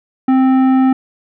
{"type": "tone with tanh clipping", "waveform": "sine", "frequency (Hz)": 261.9, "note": "C4", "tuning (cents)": 2, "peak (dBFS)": -10, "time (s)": [0.28, 0.93], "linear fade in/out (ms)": 5, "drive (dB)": 12, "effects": []}